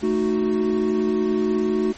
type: chord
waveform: triangle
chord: D# diminished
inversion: second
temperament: equal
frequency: 220 / 311.1 / 370 Hz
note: A3 / D#4 / F#4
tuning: 0 / 0 / 0 cents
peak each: -21 / -23 / -19 dBFS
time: 0.02-1.93 s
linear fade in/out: 20 ms
effects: pink hiss -42 dBFS RMS until 1.97 s + MP3 32 kbps